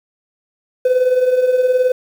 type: tone with tremolo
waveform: triangle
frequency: 506 Hz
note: B4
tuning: 42 cents sharp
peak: -5 dBFS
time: 0.85-1.92 s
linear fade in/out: 5 ms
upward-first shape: triangle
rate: 19 Hz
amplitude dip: 75%
effects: tanh soft clip ceiling -5 dBFS + 7-bit